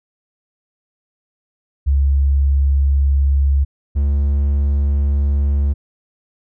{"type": "tone pair in turn", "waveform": ["sine", "triangle"], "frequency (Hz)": [69.3, 70.67], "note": ["C#2", "C#2"], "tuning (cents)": [0, 34], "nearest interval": "unison", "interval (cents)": 34, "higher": "second", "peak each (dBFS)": -11, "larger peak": "neither", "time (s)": [[1.86, 3.65], [3.95, 5.74]], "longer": "neither", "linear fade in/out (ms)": 20, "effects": []}